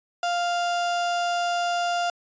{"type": "tone", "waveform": "35% pulse", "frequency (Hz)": 698.5, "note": "F5", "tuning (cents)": 0, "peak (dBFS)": -21, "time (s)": [0.23, 2.1], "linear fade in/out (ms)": 2, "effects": ["resampled to 16000 Hz"]}